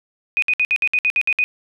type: tone bursts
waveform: sine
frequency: 2489 Hz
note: D#7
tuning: in tune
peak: -14 dBFS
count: 10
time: 0.37-1.44 s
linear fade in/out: 0 ms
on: 53 ms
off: 60 ms
effects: none